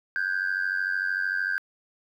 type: tone with amplitude modulation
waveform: sine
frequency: 1571 Hz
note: G6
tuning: 3 cents sharp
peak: -19 dBFS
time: 0.16-1.58 s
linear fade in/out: 0 ms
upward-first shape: sine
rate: 93.3 Hz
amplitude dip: 95%
effects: tanh soft clip ceiling -19 dBFS + 10-bit